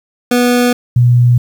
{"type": "tone pair in turn", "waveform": ["25% pulse", "sine"], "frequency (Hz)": [244.8, 121.77], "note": ["B3", "B2"], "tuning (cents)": [-15, -24], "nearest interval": "octave", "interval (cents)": 1209, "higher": "first", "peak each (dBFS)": -5, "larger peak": "neither", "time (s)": [[0.31, 0.73], [0.96, 1.38]], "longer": "neither", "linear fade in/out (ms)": 5, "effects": ["7-bit"]}